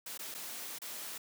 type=noise with dropouts; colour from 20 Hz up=white; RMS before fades=-43 dBFS; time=0.06-1.18 s; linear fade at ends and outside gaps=5 ms; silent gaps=0.177-0.191 / 0.343-0.347 / 0.786-0.817 s; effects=high-pass 200 Hz 12 dB/octave